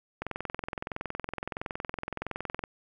click train, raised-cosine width 0.5 ms, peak -18 dBFS, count 53, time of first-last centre 0.22-2.639 s, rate 21.5 Hz, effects 10-bit

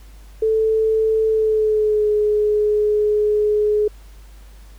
sine tone with pitch glide, 440 to 421.1 Hz, A4 to G#4, 0 to +24 cents, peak -14 dBFS, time 0.42-3.88 s, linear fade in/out 5 ms, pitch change -76 cents, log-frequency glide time 1.28-2.09 s, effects added 50 Hz sine -39 dBFS peak until 4.78 s + pink hiss -52 dBFS RMS until 4.78 s

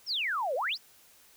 sine exponential two-way sweep, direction down then up, 5800 to 481.8 to 5800 Hz, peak -28 dBFS, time 0.06-0.78 s, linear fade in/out 50 ms, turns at 0.55 s, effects white hiss -59 dBFS RMS until 1.36 s

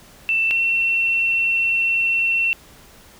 sine tone pair in turn, 2671 / 2708 Hz, E7 / E7, +22 / +46 cents, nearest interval unison, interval 24 cents, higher second, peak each -16 dBFS, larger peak neither, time 0.29-0.51 / 0.51-2.53 s, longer second, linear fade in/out 0 ms, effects pink hiss -47 dBFS RMS until 3.19 s

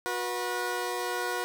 15% pulse tone pair together, 363.8 / 485.6 Hz, F#4 / B4, -29 / -29 cents, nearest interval perfect fourth, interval 500 cents, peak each -26 dBFS, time 0.06-1.44 s, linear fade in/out 0 ms, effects 9-bit

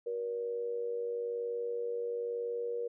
sine tone with amplitude modulation, 474.2 Hz, A#4, 30 cents sharp, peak -30 dBFS, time 0.06-2.88 s, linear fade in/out 10 ms, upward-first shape sine, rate 101 Hz, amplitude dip 60%, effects none

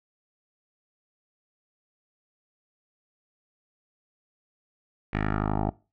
10% pulse tone with low-pass filter sweep, 51.91 Hz, G#1, in tune, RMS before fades -27 dBFS, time 5.13-5.7 s, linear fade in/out 5 ms, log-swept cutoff 2200 to 720 Hz, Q 2.6, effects noise-tail reverb RT60 0.3 s tail -21 dB re dry

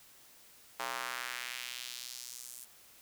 square tone with high-pass filter sweep, 61.74 Hz, B1, in tune, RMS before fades -42 dBFS, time 0.79-2.65 s, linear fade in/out 10 ms, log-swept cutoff 880 to 9200 Hz, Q 1.4, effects white hiss -59 dBFS RMS until 3.01 s

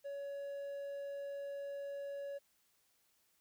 triangle tone, 562 Hz, C#5, 24 cents sharp, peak -39 dBFS, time 0.04-2.39 s, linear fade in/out 20 ms, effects white hiss -75 dBFS RMS until 3.4 s

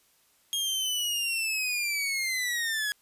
sawtooth linear sweep, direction down, 3261 to 1661.2 Hz, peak -24 dBFS, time 0.53-2.92 s, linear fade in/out 0 ms, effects white hiss -65 dBFS RMS until 3.01 s + resampled to 32000 Hz

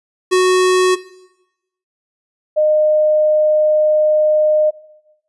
square / sine tone pair in turn, 368.8 / 612.1 Hz, F#4 / D#5, -6 / -28 cents, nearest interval major sixth, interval 878 cents, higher second, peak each -10 dBFS, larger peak neither, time 0.31-0.96 / 2.56-4.71 s, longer second, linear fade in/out 20 ms, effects noise-tail reverb RT60 0.9 s tail -17 dB re dry + resampled to 24000 Hz

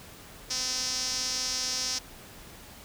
sawtooth tone with band-pass filter, 255.3 Hz, C4, 42 cents flat, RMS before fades -31 dBFS, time 0.5-1.99 s, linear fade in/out 10 ms, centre 5500 Hz, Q 5, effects pink hiss -48 dBFS RMS until 2.84 s

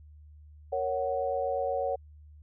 sine chord, F# major, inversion first, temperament equal with one note detuned, 466.2 / 554.4 / 743.4 Hz, A#4 / C#5 / F#5, 0 / 0 / +8 cents, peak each -34 / -30 / -32 dBFS, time 0.72-1.96 s, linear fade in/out 10 ms, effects added 75 Hz sine -49 dBFS peak until 2.42 s

